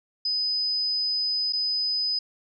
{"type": "tone with dropouts", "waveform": "sine", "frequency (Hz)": 5010, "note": "D#8", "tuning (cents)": 11, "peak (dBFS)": -23, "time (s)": [0.25, 2.19], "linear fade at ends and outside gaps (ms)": 5, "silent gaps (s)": [1.525, 1.532], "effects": []}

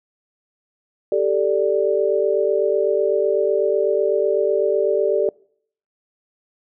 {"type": "chord", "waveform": "sine", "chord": "G suspended second", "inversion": "none", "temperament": "equal", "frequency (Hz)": [392, 440, 587.3], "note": ["G4", "A4", "D5"], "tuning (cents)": [0, 0, 0], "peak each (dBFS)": -20, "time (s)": [1.12, 5.29], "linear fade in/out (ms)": 2, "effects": ["noise-tail reverb RT60 0.6 s tail -25 dB re dry"]}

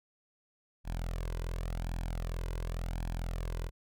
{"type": "tone with flanger", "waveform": "sawtooth", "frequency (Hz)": 42.28, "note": "E1", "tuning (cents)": 45, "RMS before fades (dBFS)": -36, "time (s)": [0.84, 3.71], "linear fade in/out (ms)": 50, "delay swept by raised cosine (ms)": [1.2, 2], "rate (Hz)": 0.9, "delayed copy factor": 0.6, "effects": []}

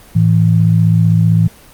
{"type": "tone pair together", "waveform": "sine", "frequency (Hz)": [109.21, 164.81], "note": ["A2", "E3"], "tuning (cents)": [-12, 0], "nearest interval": "perfect fifth", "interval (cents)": 712, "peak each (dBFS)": -10, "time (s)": [0.15, 1.48], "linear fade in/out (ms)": 10, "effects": ["pink hiss -41 dBFS RMS until 1.73 s", "Opus 24 kbps"]}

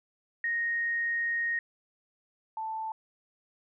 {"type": "tone pair in turn", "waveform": "sine", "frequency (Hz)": [1864.7, 882], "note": ["A#6", "A5"], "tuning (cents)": [0, 4], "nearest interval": "octave + minor second", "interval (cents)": 1296, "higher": "first", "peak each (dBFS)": [-27, -32], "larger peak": "first", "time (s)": [[0.44, 1.59], [2.57, 2.92]], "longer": "first", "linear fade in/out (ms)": 2, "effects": []}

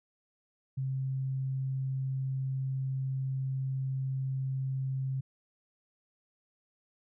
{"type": "tone", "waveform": "sine", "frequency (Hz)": 133, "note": "C3", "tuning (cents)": 29, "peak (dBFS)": -30, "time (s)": [0.77, 5.21], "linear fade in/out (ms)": 10, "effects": []}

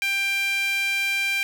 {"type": "tone with high-pass filter", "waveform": "sawtooth", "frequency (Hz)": 791, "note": "G5", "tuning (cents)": 15, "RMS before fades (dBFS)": -24, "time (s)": [0.02, 1.43], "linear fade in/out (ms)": 0, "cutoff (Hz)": 2200, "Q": 6.7, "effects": []}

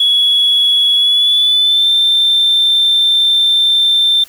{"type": "tone with pitch glide", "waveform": "sine", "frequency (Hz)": [3369, 3569], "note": ["G#7", "A7"], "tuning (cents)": [24, 24], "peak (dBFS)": -7, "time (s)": [0, 4.24], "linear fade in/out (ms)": 5, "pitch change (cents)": 100, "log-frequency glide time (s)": [0.96, 1.91], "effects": ["tanh soft clip ceiling -4 dBFS", "white hiss -41 dBFS RMS until 4.28 s"]}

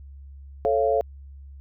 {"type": "chord", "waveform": "sine", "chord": "A augmented", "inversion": "none", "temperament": "just", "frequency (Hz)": [440, 550, 687.5], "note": ["A4", "C#5", "E#5"], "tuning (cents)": [0, -14, -27], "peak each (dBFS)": -23, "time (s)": [0.65, 1.01], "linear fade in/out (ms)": 0, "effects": ["added 69 Hz sine -40 dBFS peak until 1.6 s"]}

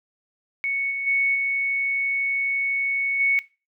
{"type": "tone with level steps", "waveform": "sine", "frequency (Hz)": 2217, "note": "C#7", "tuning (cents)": 0, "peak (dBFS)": [-22, -25, -18, -21, -17], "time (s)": [0.64, 3.39], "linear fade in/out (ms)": 0, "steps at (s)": [0.9, 1.06, 1.34, 3.19], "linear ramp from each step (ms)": 20, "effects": ["noise-tail reverb RT60 0.3 s tail -20 dB re dry"]}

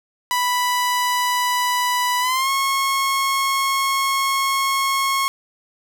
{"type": "tone with pitch glide", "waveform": "sawtooth", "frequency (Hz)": [987.8, 1089.7], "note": ["B5", "C#6"], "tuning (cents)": [0, -30], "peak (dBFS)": -14, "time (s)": [0.31, 5.28], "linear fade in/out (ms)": 0, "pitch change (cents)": 170, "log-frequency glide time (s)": [2.2, 2.5], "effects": []}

